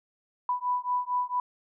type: beating tone pair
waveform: sine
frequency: 987.8 / 992.2 Hz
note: B5 / B5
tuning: 0 / +8 cents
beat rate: 4.4 Hz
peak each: -29 dBFS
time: 0.49-1.4 s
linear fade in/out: 2 ms
effects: none